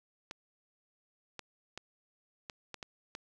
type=clicks; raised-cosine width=0.2 ms; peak=-24 dBFS; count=7; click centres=0.311 / 1.393 / 1.776 / 2.498 / 2.743 / 2.828 / 3.151 s; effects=none